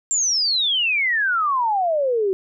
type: exponential sweep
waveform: sine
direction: down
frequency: 7459 to 370 Hz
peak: -17 dBFS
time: 0.11-2.33 s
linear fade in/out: 0 ms
effects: none